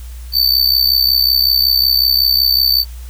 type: tone with amplitude modulation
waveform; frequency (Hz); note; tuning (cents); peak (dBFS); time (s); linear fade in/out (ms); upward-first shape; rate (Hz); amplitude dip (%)
square; 4556; C#8; +47; -7; 0.32-2.85; 50; sine; 65.4; 80
effects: added 60 Hz sine -27 dBFS peak until 3.09 s + white hiss -43 dBFS RMS until 3.09 s